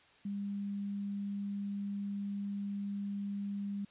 sine tone, 201 Hz, G3, 44 cents sharp, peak -35 dBFS, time 0.25-3.85 s, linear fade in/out 5 ms, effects white hiss -63 dBFS RMS until 3.9 s + resampled to 8000 Hz

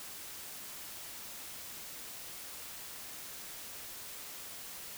silence, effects white hiss -46 dBFS RMS until 4.97 s

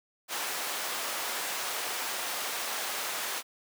pink high-pass noise, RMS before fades -34 dBFS, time 0.28-3.43 s, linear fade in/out 50 ms, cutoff 680 Hz, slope 12 dB/octave, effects none

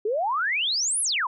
sine exponential two-way sweep, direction up then down, 399.8 to 11160 to 923 Hz, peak -22 dBFS, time 0.05-1.27 s, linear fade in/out 5 ms, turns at 1.01 s, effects none

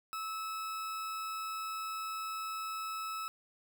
40% pulse tone, 1300 Hz, E6, 24 cents flat, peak -36 dBFS, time 0.13-3.28 s, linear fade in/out 0 ms, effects 12-bit

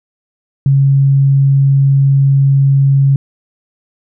sine tone, 137.6 Hz, C#3, 12 cents flat, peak -6 dBFS, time 0.66-3.16 s, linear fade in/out 2 ms, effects none

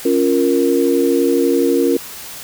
sine chord, Bb minor, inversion first, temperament equal, 277.2 / 349.2 / 466.2 Hz, Db4 / F4 / Bb4, 0 / 0 / 0 cents, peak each -16 dBFS, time 0.05-1.97 s, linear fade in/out 5 ms, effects white hiss -32 dBFS RMS until 2.43 s

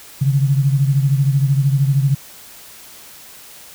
sine beating tone pair, 136.2 / 149.2 Hz, C#3 / D3, -30 / +28 cents, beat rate 13 Hz, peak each -13 / -19 dBFS, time 0.21-2.15 s, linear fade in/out 10 ms, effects white hiss -40 dBFS RMS until 3.74 s

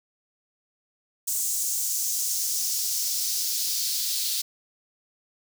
white noise with high-pass filter sweep, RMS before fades -27 dBFS, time 1.27-4.42 s, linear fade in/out 10 ms, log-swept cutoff 7200 to 4200 Hz, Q 2.2, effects none

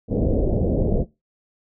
pink low-pass noise, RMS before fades -20 dBFS, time 0.08-1.05 s, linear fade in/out 50 ms, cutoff 610 Hz, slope 48 dB/octave, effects noise-tail reverb RT60 0.2 s tail -17 dB re dry

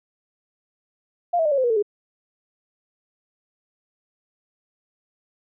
sine tone with pitch steps, 698.5 / 648 / 601.1 / 557.6 / 517.3 / 479.9 / 445.1 / 412.9 Hz, F5 / E5 / D5 / C#5 / C5 / B4 / A4 / G#4, 0 / -30 / +40 / +10 / -20 / -50 / +20 / -10 cents, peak -17 dBFS, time 1.33-1.826 s, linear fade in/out 10 ms, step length 62 ms, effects none

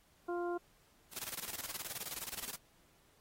harmonic tone, 349.2 Hz, F4, in tune, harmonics 1 / 2 / 3 / 4, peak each -36 / -42 / -46 / -48 dBFS, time 0.28-0.58 s, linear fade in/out 10 ms
white noise with tremolo, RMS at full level -41 dBFS, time 1.11-2.58 s, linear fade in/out 50 ms, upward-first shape square, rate 19 Hz, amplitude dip 80%
effects pink hiss -69 dBFS RMS until 3.2 s + AAC 48 kbps

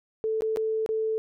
sine tone with dropouts, 440 Hz, A4, in tune, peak -24 dBFS, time 0.24-1.18 s, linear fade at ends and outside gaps 0 ms, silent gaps 0.408-0.421 / 0.561-0.571 / 0.862-0.89 s, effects none

